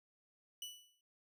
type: tone with exponential decay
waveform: sawtooth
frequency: 2960 Hz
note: F#7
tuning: in tune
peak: -38 dBFS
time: 0.62-1.01 s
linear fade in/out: 2 ms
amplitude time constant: 84 ms
effects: none